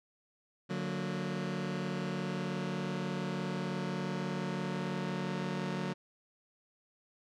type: chord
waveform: sawtooth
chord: D augmented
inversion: none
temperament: just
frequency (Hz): 146.83 / 183.54 / 229.4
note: D3 / F#3 / A#3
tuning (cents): 0 / -14 / -28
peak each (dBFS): -35 / -32 / -37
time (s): 0.69-5.94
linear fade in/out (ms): 20
effects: low-pass 5000 Hz 12 dB/octave